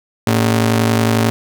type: ring-modulated tone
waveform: sawtooth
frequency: 168.7 Hz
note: E3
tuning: 40 cents sharp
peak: -5 dBFS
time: 0.27-1.3 s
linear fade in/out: 0 ms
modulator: 58.8 Hz
effects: none